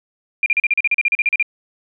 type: tone bursts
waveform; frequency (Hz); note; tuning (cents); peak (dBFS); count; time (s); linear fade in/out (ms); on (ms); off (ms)
sine; 2397; D7; +35; -12; 15; 0.43-1.427; 2; 31; 38
effects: none